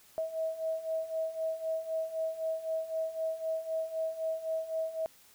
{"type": "beating tone pair", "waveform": "sine", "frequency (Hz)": [641, 644.9], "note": ["E5", "E5"], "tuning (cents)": [-49, -38], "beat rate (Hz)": 3.9, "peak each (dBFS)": [-37, -33], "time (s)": [0.18, 5.06], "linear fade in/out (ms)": 0, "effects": ["white hiss -60 dBFS RMS until 5.34 s"]}